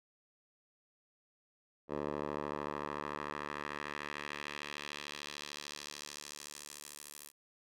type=tone with band-pass filter sweep; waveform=10% pulse; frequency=73.42 Hz; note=D2; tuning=in tune; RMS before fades=-43 dBFS; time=1.88-7.32 s; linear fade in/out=50 ms; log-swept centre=590 to 11000 Hz; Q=1.2; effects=none